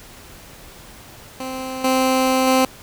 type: tone with level steps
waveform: 15% pulse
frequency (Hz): 260.6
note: C4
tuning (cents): -7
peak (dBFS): -20 / -9 / -7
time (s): 1.4-2.65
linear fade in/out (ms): 2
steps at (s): 1.84 / 2.47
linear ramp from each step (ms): 5
effects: pink hiss -42 dBFS RMS until 2.82 s